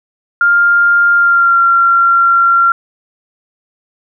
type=tone with pitch glide; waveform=sine; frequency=1401 to 1374.5 Hz; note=F6 to F6; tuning=+5 to -28 cents; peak=-6 dBFS; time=0.41-2.72 s; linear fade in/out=2 ms; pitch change=-33 cents; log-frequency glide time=1.15-1.6 s; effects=none